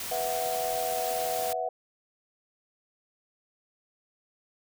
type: noise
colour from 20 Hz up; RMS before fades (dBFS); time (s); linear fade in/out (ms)
white; -36; 0-1.53; 2
type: chord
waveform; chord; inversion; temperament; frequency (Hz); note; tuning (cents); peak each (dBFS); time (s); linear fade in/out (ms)
sine; B suspended fourth; none; just; 493.9 / 658.5 / 740.8; B4 / E5 / F#5; 0 / -2 / +2; -35 / -32 / -31; 0.11-1.69; 5
effects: none